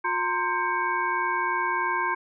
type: tone cluster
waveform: sine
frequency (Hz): 358.2 / 921 / 1044 / 1583 / 2230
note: F4 / A#5 / C6 / G6 / C#7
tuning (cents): +44 / -21 / -4 / +17 / +10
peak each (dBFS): -35 / -29 / -27 / -29 / -33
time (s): 0.04-2.15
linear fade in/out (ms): 10
effects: none